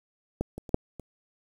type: clicks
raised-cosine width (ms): 2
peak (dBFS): -14 / -24 / -28 / -6 / -26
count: 5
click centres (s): 0.41 / 0.58 / 0.692 / 0.744 / 0.997
effects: 8-bit